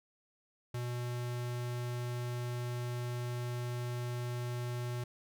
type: tone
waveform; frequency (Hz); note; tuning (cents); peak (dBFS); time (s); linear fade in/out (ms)
square; 121.9; B2; -22; -36; 0.74-5.04; 5
effects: none